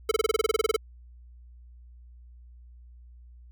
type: tone bursts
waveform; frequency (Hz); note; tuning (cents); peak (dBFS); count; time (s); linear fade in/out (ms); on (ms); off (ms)
square; 438.7; A4; -5; -21; 14; 0.09-0.764; 5; 24; 26
effects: added 60 Hz sine -47 dBFS peak until 3.51 s